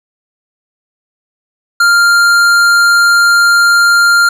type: tone with tanh clipping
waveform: sine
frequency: 1396.9 Hz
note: F6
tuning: in tune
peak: -7 dBFS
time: 1.8-4.29 s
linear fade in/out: 5 ms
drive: 15 dB
effects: none